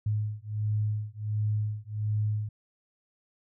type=beating tone pair; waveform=sine; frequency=105.5 / 106.9 Hz; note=G#2 / A2; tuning=+28 / -49 cents; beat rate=1.4 Hz; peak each=-30 dBFS; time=0.06-2.49 s; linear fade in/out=5 ms; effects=none